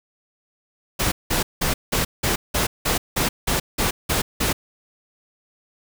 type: noise bursts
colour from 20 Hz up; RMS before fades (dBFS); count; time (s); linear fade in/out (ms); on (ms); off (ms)
pink; -21; 12; 0.99-4.53; 10; 130; 180
effects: none